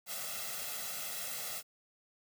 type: noise with comb filter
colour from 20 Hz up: white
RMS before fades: -40 dBFS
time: 0.06-1.63 s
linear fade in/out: 50 ms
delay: 1.5 ms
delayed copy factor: +0.85
effects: high-pass 150 Hz 12 dB/octave